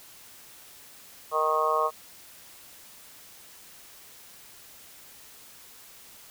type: harmonic tone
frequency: 155.56 Hz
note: D#3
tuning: in tune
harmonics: 3 / 4 / 5 / 6 / 7 / 8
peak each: -30 / -29 / -34 / -35 / -25 / -31 dBFS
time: 1.31-1.91 s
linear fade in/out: 50 ms
effects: white hiss -50 dBFS RMS until 6.3 s